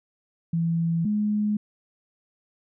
sine tone pair in turn, 166.5 / 209.8 Hz, E3 / G#3, +18 / +18 cents, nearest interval major third, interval 400 cents, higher second, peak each -21 dBFS, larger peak neither, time 0.53-1.05 / 1.05-1.57 s, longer neither, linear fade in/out 5 ms, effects none

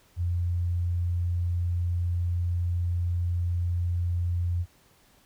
sine tone, 87.31 Hz, F2, in tune, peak -24 dBFS, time 0.16-4.66 s, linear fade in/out 50 ms, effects pink hiss -61 dBFS RMS until 5.25 s

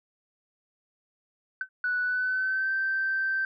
sine tone with exponential decay, 1525 Hz, G6, 48 cents flat, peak -23 dBFS, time 1.61-1.69 s, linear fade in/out 2 ms, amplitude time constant 16 ms
sine tone with pitch glide, 1480 to 1558.1 Hz, F#6 to G6, 0 to -11 cents, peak -24 dBFS, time 1.84-3.45 s, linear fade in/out 2 ms, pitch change +89 cents, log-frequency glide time 2.01-2.72 s
effects tanh soft clip ceiling -19 dBFS

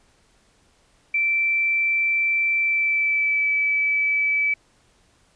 sine tone with pitch glide, 2337 to 2302 Hz, D7 to D7, -9 to -35 cents, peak -18 dBFS, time 1.14-4.54 s, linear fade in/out 5 ms, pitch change -26 cents, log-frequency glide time 2.59-3.5 s, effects pink hiss -60 dBFS RMS until 5.35 s + resampled to 22050 Hz

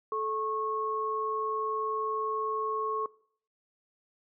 sine tone pair together, 435.4 / 1095 Hz, A4 / C#6, -18 / -22 cents, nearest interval octave + major third, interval 1596 cents, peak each -33 / -31 dBFS, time 0.12-3.06 s, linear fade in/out 2 ms, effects noise-tail reverb RT60 0.6 s tail -22 dB re dry

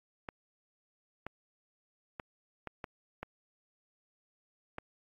clicks, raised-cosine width 0.5 ms, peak -24 dBFS, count 7, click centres 0.288 / 1.266 / 2.198 / 2.673 / 2.842 / 3.23 / 4.784 s, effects AAC 32 kbps

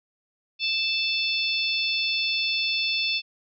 harmonic tone, 880 Hz, A5, in tune, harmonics 3 / 4 / 5 / 6, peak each -26 / -28 / -30 / -32 dBFS, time 0.59-3.22 s, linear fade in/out 50 ms, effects none

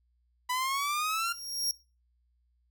sawtooth exponential sweep, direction up, 987.8 to 1400 Hz, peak -25 dBFS, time 0.49-1.33 s, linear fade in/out 10 ms
sawtooth tone with exponential growth, 5588 Hz, F8, in tune, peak -23 dBFS, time 0.88-1.71 s, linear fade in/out 1 ms, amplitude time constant 180 ms
effects noise-tail reverb RT60 0.3 s tail -20 dB re dry + added 60 Hz sine -68 dBFS peak until 2.7 s

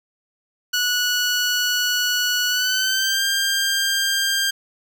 15% pulse tone with pitch glide, 1470 to 1593.8 Hz, F#6 to G6, -12 to +28 cents, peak -12 dBFS, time 0.73-4.51 s, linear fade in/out 10 ms, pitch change +140 cents, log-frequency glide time 2.48-3.24 s, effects none

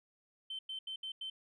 sine tone bursts at uneven times, 3090 Hz, G7, 26 cents flat, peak -38 dBFS, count 5, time 0.5-0.59 / 0.69-0.79 / 0.87-0.96 / 1.03-1.12 / 1.21-1.3 s, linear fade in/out 5 ms, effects tanh soft clip ceiling -35 dBFS

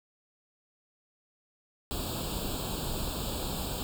pink noise with comb filter, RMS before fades -34 dBFS, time 1.91-3.83 s, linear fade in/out 0 ms, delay 0.25 ms, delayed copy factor +0.95, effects none

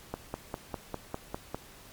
click train, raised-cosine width 1 ms, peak -19 dBFS, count 8, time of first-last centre 0.14-1.546 s, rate 4.98 Hz, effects pink hiss -52 dBFS RMS until 1.92 s + MP3 96 kbps

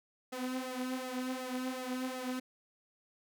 sawtooth tone with flanger, 255.5 Hz, C4, 41 cents flat, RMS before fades -38 dBFS, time 0.32-2.4 s, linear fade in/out 10 ms, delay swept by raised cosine 1.5 to 4.7 ms, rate 2.7 Hz, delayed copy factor +0.7, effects none

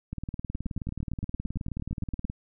two click trains, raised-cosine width 5 ms, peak -21 / -20 dBFS, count 42 / 16, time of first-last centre 0.13-2.299 / 0.55-2.251 s, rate 18.9 / 8.82 Hz, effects none

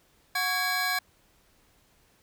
square tone cluster, 731 / 1114 / 1651 / 2284 / 4099 Hz, F#5 / C#6 / G#6 / D7 / C8, -21 / +8 / -11 / -49 / -36 cents, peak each -34 / -35 / -30 / -34 / -34 dBFS, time 0.35-0.99 s, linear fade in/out 5 ms, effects pink hiss -64 dBFS RMS until 2.22 s

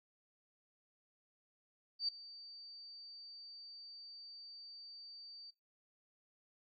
sine tone with ADSR envelope, 4620 Hz, D8, 29 cents flat, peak -31 dBFS, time 1.99-5.51 s, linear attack 95 ms, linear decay 4 ms, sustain -19 dB, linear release 14 ms, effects noise-tail reverb RT60 0.2 s tail -18 dB re dry

